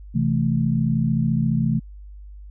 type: chord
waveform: sine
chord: A minor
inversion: first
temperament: equal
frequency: 130.81 / 164.81 / 220 Hz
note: C3 / E3 / A3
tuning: 0 / 0 / 0 cents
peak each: -22 dBFS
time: 0.14-1.8 s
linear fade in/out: 20 ms
effects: added 50 Hz sine -37 dBFS peak until 2.5 s